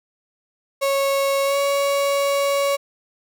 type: tone with pitch glide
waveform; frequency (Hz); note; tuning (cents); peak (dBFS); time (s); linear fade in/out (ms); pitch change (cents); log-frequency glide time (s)
35% pulse; 551 to 560.3; C#5 to C#5; -11 to +18; -16; 0.81-2.77; 20; +29; 1.44-1.57
effects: none